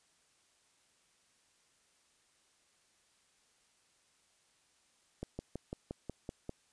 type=slowing click train; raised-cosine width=2 ms; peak=-26 dBFS; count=8; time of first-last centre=5.23-6.494 s; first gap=160 ms; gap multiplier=1.04; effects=white hiss -71 dBFS RMS until 6.72 s + resampled to 22050 Hz